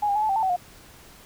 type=tone with pitch steps; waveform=sine; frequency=832 / 805 / 847 / 867 / 779 / 886 / 758 / 714 Hz; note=G#5 / G5 / G#5 / A5 / G5 / A5 / F#5 / F5; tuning=+3 / +46 / +34 / -26 / -11 / +12 / +42 / +38 cents; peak=-20 dBFS; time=0.02-0.564 s; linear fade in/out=10 ms; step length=68 ms; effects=pink hiss -49 dBFS RMS until 1.25 s